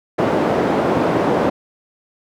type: band-pass noise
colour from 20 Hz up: white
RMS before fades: -17 dBFS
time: 0.18-1.5 s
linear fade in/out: 10 ms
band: 170 to 590 Hz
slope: 12 dB/octave
effects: none